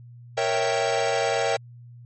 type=chord; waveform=45% pulse; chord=A# diminished seventh; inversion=none; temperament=equal with one note detuned; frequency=466.2 / 554.4 / 656.6 / 784 Hz; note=A#4 / C#5 / E5 / G5; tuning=0 / 0 / -7 / 0 cents; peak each=-27 dBFS; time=0.37-1.57 s; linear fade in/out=10 ms; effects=added 120 Hz sine -42 dBFS peak until 2.05 s + MP3 32 kbps